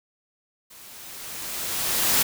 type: noise with level ramp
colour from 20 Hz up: white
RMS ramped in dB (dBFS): -47 to -19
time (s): 0.7-2.23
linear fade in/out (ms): 10
effects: none